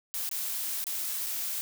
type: noise with dropouts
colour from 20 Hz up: blue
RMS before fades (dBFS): -33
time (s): 0.14-1.61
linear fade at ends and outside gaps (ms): 0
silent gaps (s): 0.291-0.313 / 0.841-0.868 / 1.263-1.267
effects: none